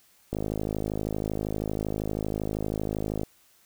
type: click train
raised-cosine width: 2 ms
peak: -16 dBFS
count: 154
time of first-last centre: 0.33-3.233 s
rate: 52.7 Hz
effects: white hiss -61 dBFS RMS until 3.65 s